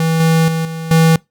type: tone with level steps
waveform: square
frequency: 162.5 Hz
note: E3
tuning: 24 cents flat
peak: -13 / -10 / -16 / -23 / -8 dBFS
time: 0-1.16 s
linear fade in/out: 2 ms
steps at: 0.2 / 0.48 / 0.65 / 0.91 s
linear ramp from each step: 2 ms
effects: noise-tail reverb RT60 0.2 s tail -24 dB re dry